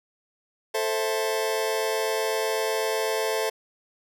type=chord; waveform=sawtooth; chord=A minor; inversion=none; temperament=just; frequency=440 / 528 / 660 Hz; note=A4 / C5 / E5; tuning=0 / +16 / +2 cents; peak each=-22 / -26 / -26 dBFS; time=0.74-3.5 s; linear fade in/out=10 ms; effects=none